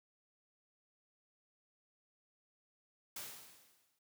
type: noise with exponential decay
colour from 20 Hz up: white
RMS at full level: -43 dBFS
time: 3.16-3.99 s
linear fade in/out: 5 ms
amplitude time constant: 180 ms
effects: high-pass 80 Hz 12 dB/octave